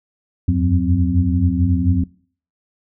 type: tone cluster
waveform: sine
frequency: 82.6 / 89.7 / 93.9 / 181.6 / 260.8 Hz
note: E2 / F2 / F#2 / F#3 / C4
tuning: +4 / +47 / +26 / -32 / -5 cents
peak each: -20 dBFS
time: 0.48-2.04 s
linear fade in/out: 5 ms
effects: noise-tail reverb RT60 0.5 s tail -23 dB re dry